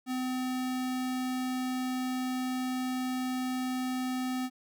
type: tone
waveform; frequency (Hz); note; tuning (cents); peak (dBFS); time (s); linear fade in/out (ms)
square; 255.4; C4; -42; -31; 0.06-4.5; 50
effects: none